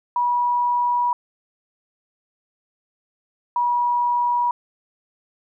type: tone pair in turn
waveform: sine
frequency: 970 / 966.3 Hz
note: B5 / B5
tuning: -31 / -38 cents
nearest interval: unison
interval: 7 cents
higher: first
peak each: -17 dBFS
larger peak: neither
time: 0.16-1.13 / 3.56-4.51 s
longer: first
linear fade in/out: 2 ms
effects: none